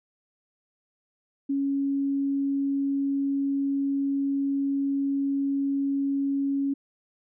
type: tone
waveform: sine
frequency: 277.2 Hz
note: C#4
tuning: in tune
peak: -23 dBFS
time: 1.49-6.74 s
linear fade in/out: 10 ms
effects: none

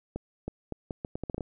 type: accelerating click train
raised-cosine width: 2 ms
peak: -20 dBFS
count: 11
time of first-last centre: 0.16-1.408 s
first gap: 320 ms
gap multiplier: 0.76
effects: none

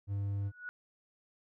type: tone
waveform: triangle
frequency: 100 Hz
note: G2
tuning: 35 cents sharp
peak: -30 dBFS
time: 0.07-0.52 s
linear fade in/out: 50 ms
type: tone with exponential growth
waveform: sine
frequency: 1466 Hz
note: F#6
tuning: 16 cents flat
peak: -36 dBFS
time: 0.41-0.69 s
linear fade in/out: 0 ms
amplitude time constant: 59 ms
effects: none

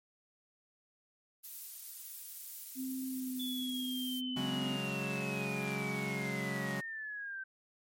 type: noise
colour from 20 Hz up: violet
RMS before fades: -44 dBFS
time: 1.43-4.21 s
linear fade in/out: 20 ms
type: tone with pitch glide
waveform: sine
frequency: 261.6 to 254.7 Hz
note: C4 to C4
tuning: 0 to -46 cents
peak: -36 dBFS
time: 2.75-4.79 s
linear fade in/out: 50 ms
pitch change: -46 cents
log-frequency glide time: 3.06-3.4 s
type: linear sweep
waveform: sine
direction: down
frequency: 3469 to 1542 Hz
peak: -39 dBFS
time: 3.39-7.44 s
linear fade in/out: 10 ms
type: chord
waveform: sawtooth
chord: C# suspended fourth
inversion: none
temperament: equal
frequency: 138.59 / 185 / 207.7 Hz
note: C#3 / F#3 / G#3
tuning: 0 / 0 / 0 cents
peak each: -36 / -36 / -36 dBFS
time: 4.36-6.81 s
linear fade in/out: 10 ms
effects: MP3 64 kbps

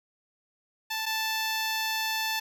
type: tone pair in turn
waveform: 10% pulse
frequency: 880 / 880 Hz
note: A5 / A5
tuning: 0 / 0 cents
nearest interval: unison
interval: 0 cents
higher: neither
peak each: -21 / -19 dBFS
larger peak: second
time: 0.9-1.06 / 1.06-2.4 s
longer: second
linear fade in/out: 10 ms
effects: none

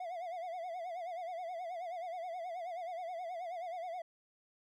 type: tone with vibrato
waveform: triangle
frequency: 698.5 Hz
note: F5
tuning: in tune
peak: -37 dBFS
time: 0-4.02 s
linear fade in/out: 5 ms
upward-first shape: sine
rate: 9.4 Hz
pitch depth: 110 cents each way
effects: none

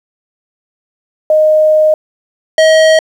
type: tone pair in turn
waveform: sine / square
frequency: 619 / 634.6 Hz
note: D#5 / D#5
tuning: -9 / +34 cents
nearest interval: unison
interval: 43 cents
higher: second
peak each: -5 dBFS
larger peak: neither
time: 1.3-1.94 / 2.58-2.99 s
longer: first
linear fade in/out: 2 ms
effects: low-pass 6000 Hz 12 dB/octave + 7-bit

